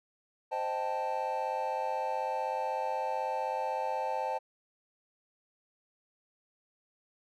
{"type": "chord", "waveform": "triangle", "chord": "A half-diminished seventh", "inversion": "first", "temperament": "equal", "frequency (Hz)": [523.3, 622.3, 784, 880], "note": ["C5", "Eb5", "G5", "A5"], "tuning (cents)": [0, 0, 0, 0], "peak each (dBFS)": [-35, -37, -35, -32], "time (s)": [0.51, 4.39], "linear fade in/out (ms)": 20, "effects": []}